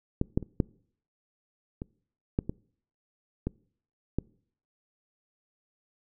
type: clicks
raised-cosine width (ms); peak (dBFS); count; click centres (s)
3; -12 / -11 / -26 / -10 / -22 / -12 / -18 / -16 / -14; 9; 0.214 / 0.375 / 0.427 / 0.602 / 1.819 / 2.389 / 2.495 / 3.47 / 4.186
effects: noise-tail reverb RT60 0.6 s tail -25 dB re dry